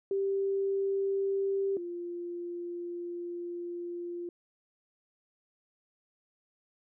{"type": "tone pair in turn", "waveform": "sine", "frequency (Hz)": [392, 348], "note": ["G4", "F4"], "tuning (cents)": [0, -6], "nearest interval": "major second", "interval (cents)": 206, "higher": "first", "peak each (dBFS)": [-27, -35], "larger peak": "first", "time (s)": [[0.11, 1.77], [1.77, 4.29]], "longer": "second", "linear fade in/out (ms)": 2, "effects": []}